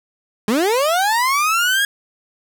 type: linear sweep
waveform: 30% pulse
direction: up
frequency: 197.8 to 1661.2 Hz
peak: -12 dBFS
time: 0.48-1.85 s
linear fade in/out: 2 ms
effects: none